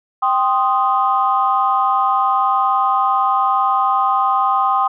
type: chord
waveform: sine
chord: C minor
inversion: second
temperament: equal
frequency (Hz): 784 / 1046.5 / 1244.5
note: G5 / C6 / Eb6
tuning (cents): 0 / 0 / 0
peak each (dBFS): -17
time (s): 0.22-4.88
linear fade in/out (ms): 10
effects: tanh soft clip ceiling -3 dBFS